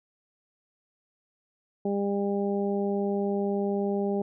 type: harmonic tone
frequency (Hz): 200.4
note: G3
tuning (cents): +38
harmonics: 1 / 2 / 3 / 4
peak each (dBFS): -28 / -28 / -35 / -37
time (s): 1.85-4.22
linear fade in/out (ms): 5
effects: none